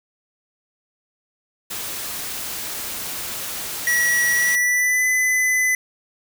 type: noise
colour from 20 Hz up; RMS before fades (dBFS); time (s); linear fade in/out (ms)
white; -29; 1.7-4.56; 10
type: tone with pitch glide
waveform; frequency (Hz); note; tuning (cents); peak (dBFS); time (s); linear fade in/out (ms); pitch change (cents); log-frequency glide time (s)
square; 1927 to 2012; B6 to B6; -43 to +32; -17; 3.87-5.75; 2; +75; 4.33-5.06
effects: none